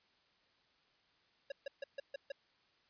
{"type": "tone bursts", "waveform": "square", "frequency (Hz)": 554.4, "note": "C#5", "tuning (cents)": 0, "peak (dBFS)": -40, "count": 6, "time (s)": [1.5, 2.32], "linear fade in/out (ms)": 5, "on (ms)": 20, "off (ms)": 140, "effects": ["white hiss -72 dBFS RMS until 2.89 s", "resampled to 11025 Hz"]}